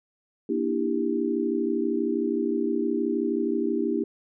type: chord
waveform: sine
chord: E half-diminished seventh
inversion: second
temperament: just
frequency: 237.3 / 296.7 / 329.6 / 395.6 Hz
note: Bb3 / D4 / E4 / G4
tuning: +31 / +18 / 0 / +16 cents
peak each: -29 / -29 / -28 / -28 dBFS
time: 0.49-4.04 s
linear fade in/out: 5 ms
effects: none